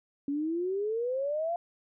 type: exponential sweep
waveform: sine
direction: up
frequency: 277.2 to 702 Hz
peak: -28 dBFS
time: 0.28-1.56 s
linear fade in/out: 2 ms
effects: none